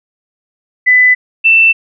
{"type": "tone pair in turn", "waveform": "sine", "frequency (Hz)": [2000, 2670], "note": ["B6", "E7"], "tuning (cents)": [21, 22], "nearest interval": "perfect fourth", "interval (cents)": 501, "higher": "second", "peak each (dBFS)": -4, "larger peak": "neither", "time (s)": [[0.86, 1.15], [1.44, 1.73]], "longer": "neither", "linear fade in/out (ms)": 20, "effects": []}